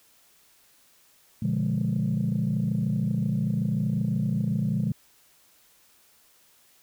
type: chord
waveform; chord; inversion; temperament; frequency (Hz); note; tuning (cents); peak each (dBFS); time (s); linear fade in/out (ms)
sine; B diminished seventh; none; equal with one note detuned; 121.35 / 146.83 / 174.61 / 207.7; B2 / D3 / F3 / Ab3; -30 / 0 / 0 / 0; -28 / -28 / -28 / -27; 1.42-4.92; 5
effects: tanh soft clip ceiling -17 dBFS + white hiss -60 dBFS RMS until 6.82 s